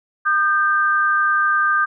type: tone pair together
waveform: sine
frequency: 1216.2 / 1568 Hz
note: D#6 / G6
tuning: -40 / 0 cents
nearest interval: major third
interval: 440 cents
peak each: -17 dBFS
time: 0.25-1.86 s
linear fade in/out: 20 ms
effects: none